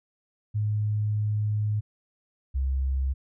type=tone pair in turn; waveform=sine; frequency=105.7 / 66.59 Hz; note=G#2 / C2; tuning=+31 / +31 cents; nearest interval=minor sixth; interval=800 cents; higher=first; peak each=-23 dBFS; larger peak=neither; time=0.54-1.81 / 2.54-3.14 s; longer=first; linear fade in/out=20 ms; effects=none